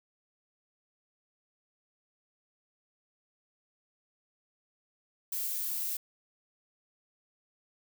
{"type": "noise", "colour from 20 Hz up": "violet", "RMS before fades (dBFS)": -34, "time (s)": [5.32, 5.97], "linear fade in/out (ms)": 5, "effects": []}